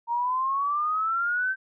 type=exponential sweep; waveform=sine; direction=up; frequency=928 to 1562 Hz; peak=-23 dBFS; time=0.07-1.56 s; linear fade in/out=50 ms; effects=none

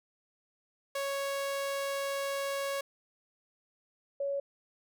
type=tone pair in turn; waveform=sawtooth / sine; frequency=554.4 / 559.2 Hz; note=C#5 / C#5; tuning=0 / +15 cents; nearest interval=unison; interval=15 cents; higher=second; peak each=-28 / -30 dBFS; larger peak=first; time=0.95-2.81 / 4.2-4.4 s; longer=first; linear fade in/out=5 ms; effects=none

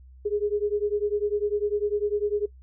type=beating tone pair; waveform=sine; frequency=410 / 420 Hz; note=G#4 / G#4; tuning=-22 / +19 cents; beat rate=10 Hz; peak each=-26 dBFS; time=0.25-2.46 s; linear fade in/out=10 ms; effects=noise-tail reverb RT60 0.1 s tail -20 dB re dry + added 64 Hz sine -46 dBFS peak until 2.62 s

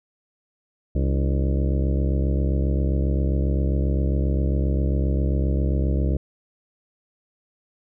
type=harmonic tone with a mistuned harmonic; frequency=67.5 Hz; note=C#2; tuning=45 cents flat; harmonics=1 / 2 / 3 / 4 / 5 / 6 / 7 / 8 / 9; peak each=-20 / -26 / -30 / -32 / -34 / -36 / -37 / -38 / -39 dBFS; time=0.95-6.17 s; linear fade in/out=5 ms; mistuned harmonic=4; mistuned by=+140 cents; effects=none

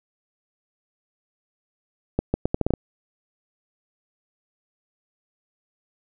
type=accelerating click train; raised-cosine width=2 ms; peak=-7 dBFS; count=8; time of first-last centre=2.19-2.738 s; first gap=150 ms; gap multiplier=0.77; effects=none

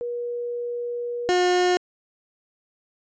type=tone pair in turn; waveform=sine / 30% pulse; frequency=480.3 / 359.8 Hz; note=B4 / F#4; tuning=-48 / -48 cents; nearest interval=perfect fourth; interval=500 cents; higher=first; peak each=-26 / -15 dBFS; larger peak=second; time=0.01-1.29 / 1.29-1.77 s; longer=first; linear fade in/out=0 ms; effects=resampled to 16000 Hz

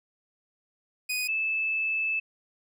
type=tone pair in turn; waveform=sawtooth / sine; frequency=2489 / 2622 Hz; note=D#7 / E7; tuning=0 / -10 cents; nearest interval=minor second; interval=90 cents; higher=second; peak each=-24 / -25 dBFS; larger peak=first; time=1.09-1.28 / 1.28-2.2 s; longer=second; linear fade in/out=10 ms; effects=none

